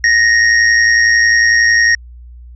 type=tone with amplitude modulation; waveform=square; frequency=1864.7 Hz; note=A#6; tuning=in tune; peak=-6 dBFS; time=0.04-1.95 s; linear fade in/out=2 ms; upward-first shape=sine; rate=111 Hz; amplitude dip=50%; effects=added 60 Hz sine -32 dBFS peak until 2.55 s + resampled to 16000 Hz